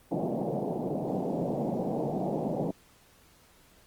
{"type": "band-pass noise", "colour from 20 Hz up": "pink", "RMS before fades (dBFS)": -31, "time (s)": [0.11, 2.71], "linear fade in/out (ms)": 5, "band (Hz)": [140, 790], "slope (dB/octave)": 48, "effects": ["pink hiss -60 dBFS RMS until 3.86 s", "Opus 32 kbps"]}